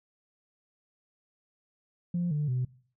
sine tone with pitch steps, 174.61 / 148.53 / 126.35 Hz, F3 / D3 / B2, 0 / +20 / +40 cents, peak -25 dBFS, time 2.14-2.65 s, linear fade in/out 5 ms, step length 170 ms, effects noise-tail reverb RT60 0.5 s tail -22 dB re dry + tanh soft clip ceiling -23 dBFS

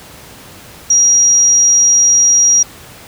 sine tone, 5720 Hz, F8, 41 cents sharp, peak -6 dBFS, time 0.9-2.63 s, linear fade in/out 5 ms, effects pink hiss -36 dBFS RMS until 3.07 s + high-pass 60 Hz 12 dB/octave

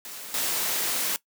white noise with level steps, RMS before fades -39 / -27 dBFS, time 0.05-1.16 s, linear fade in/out 0 ms, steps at 0.34 s, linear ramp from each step 2 ms, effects noise-tail reverb RT60 0.1 s tail -19 dB re dry + high-pass 200 Hz 12 dB/octave

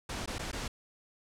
pink noise with dropouts, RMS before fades -37 dBFS, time 0.09-0.68 s, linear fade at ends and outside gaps 5 ms, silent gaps 0.26-0.275 / 0.384-0.392 / 0.516-0.529 s, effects low-pass 8000 Hz 12 dB/octave

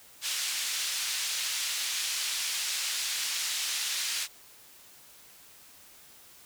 pink band-pass noise, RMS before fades -32 dBFS, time 0.21-4.28 s, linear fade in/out 50 ms, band 3000 to 8500 Hz, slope 12 dB/octave, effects white hiss -54 dBFS RMS until 6.45 s

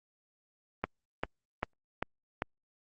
click train, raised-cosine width 0.5 ms, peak -15 dBFS, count 5, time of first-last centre 0.84-2.421 s, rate 2.53 Hz, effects Opus 24 kbps

